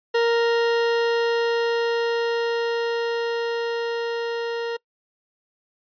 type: tone with level ramp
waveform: 40% pulse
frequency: 466.2 Hz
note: A#4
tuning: in tune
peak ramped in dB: -16 to -24 dBFS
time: 0.14-4.77 s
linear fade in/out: 10 ms
effects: noise-tail reverb RT60 0.1 s tail -25 dB re dry + resampled to 11025 Hz